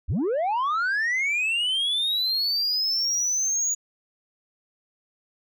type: linear sweep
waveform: sine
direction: up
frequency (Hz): 45.56 to 6820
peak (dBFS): -19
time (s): 0.08-3.75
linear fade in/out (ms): 20
effects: tanh soft clip ceiling -21 dBFS